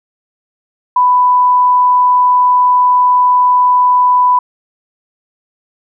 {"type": "tone", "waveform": "sine", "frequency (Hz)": 994, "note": "B5", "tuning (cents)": 11, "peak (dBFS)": -6, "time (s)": [0.96, 4.39], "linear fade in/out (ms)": 5, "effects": []}